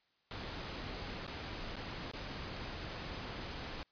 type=noise with dropouts; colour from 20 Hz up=pink; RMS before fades=-43 dBFS; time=0.31-3.83 s; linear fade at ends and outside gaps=0 ms; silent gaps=1.266-1.277 / 1.757-1.766 / 2.114-2.135 s; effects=white hiss -75 dBFS RMS until 3.91 s + resampled to 11025 Hz